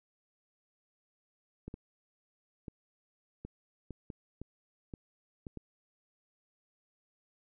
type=clicks; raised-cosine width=3 ms; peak=-29 dBFS; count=10; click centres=1.68 / 1.741 / 2.682 / 3.45 / 3.907 / 4.102 / 4.416 / 4.938 / 5.468 / 5.573 s; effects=none